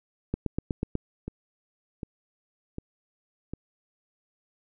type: two click trains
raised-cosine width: 3 ms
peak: -14 / -21 dBFS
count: 6 / 4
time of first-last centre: 0.34-0.953 / 1.28-3.536 s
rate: 8.15 / 1.33 Hz
effects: none